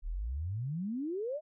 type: exponential sweep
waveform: sine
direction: up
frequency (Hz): 34.65 to 640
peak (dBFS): -33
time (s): 0.02-1.41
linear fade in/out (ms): 50
effects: none